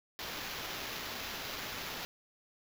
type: noise with sample-and-hold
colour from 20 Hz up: blue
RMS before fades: -41 dBFS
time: 0.19-2.05 s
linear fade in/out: 0 ms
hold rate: 8820 Hz
effects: none